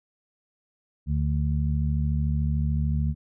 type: harmonic tone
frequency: 73.6 Hz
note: D2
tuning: 4 cents sharp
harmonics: 1 / 2 / 3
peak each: -24 / -26 / -32 dBFS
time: 1.06-3.15 s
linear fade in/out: 50 ms
effects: none